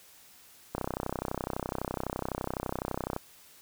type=click train; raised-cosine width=1 ms; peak=-17 dBFS; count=78; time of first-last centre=0.75-3.164 s; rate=31.9 Hz; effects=white hiss -56 dBFS RMS until 3.61 s